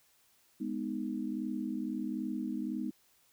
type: chord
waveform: sine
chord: G# minor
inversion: none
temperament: just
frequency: 207.7 / 249.2 / 311.5 Hz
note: G#3 / B3 / D#4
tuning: 0 / +16 / +2 cents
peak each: -38 / -37 / -38 dBFS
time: 0.6-2.91 s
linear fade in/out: 10 ms
effects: white hiss -68 dBFS RMS until 3.32 s